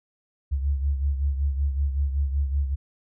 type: beating tone pair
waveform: sine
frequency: 69.3 / 74.6 Hz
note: C#2 / D2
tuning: 0 / +28 cents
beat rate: 5.3 Hz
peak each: -22 / -30 dBFS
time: 0.51-2.76 s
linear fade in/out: 20 ms
effects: none